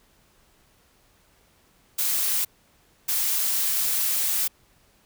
blue noise bursts at uneven times, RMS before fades -24 dBFS, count 2, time 1.98-2.45 / 3.08-4.48 s, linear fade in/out 10 ms, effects pink hiss -61 dBFS RMS until 5.05 s

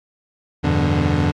25% pulse chord, E minor seventh, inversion none, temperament equal with one note detuned, 84.09 / 98 / 123.47 / 146.83 Hz, E2 / G2 / B2 / D3, +35 / 0 / 0 / 0 cents, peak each -16 / -20 / -22 / -16 dBFS, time 0.63-1.32 s, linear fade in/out 20 ms, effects low-pass 4000 Hz 12 dB/octave + AAC 64 kbps

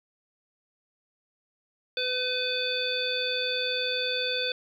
harmonic tone with a mistuned harmonic, 502 Hz, B4, 28 cents sharp, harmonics 1 / 3 / 5 / 7 / 9, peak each -32 / -35 / -34 / -30 / -34 dBFS, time 1.97-4.52 s, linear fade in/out 2 ms, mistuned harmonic 3, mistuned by +16 cents, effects 10-bit

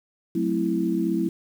sine chord, F# half-diminished seventh, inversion none, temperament equal, 185 / 220 / 261.6 / 329.6 Hz, F#3 / A3 / C4 / E4, 0 / 0 / 0 / 0 cents, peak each -27 / -28 / -30 / -24 dBFS, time 0.35-1.29 s, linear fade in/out 5 ms, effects 8-bit

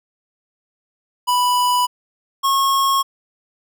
square tone pair in turn, 987.8 / 1090 Hz, B5 / C#6, 0 / -29 cents, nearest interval major second, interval 171 cents, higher second, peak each -15 dBFS, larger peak neither, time 1.27-1.87 / 2.43-3.03 s, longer neither, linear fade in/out 20 ms, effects none

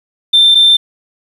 sine tone pair in turn, 3572 / 3572 Hz, A7 / A7, +25 / +25 cents, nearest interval unison, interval 0 cents, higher neither, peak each -3 dBFS, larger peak neither, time 0.33-0.55 / 0.55-0.77 s, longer neither, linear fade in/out 10 ms, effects tanh soft clip ceiling -1 dBFS + 7-bit

